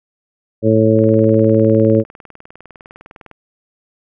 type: harmonic tone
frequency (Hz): 110.3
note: A2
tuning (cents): +5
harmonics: 1 / 2 / 3 / 4 / 5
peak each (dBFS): -15 / -15 / -15 / -15 / -15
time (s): 0.62-2.04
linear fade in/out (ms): 50
type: click train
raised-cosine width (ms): 0.5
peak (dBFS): -23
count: 47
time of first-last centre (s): 0.99-3.313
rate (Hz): 19.8
effects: none